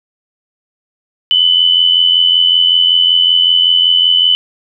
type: tone with amplitude modulation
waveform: sine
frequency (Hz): 3000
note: F#7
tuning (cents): +23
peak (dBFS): -4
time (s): 1.31-4.35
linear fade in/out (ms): 0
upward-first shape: sine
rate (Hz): 85.3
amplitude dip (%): 60
effects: none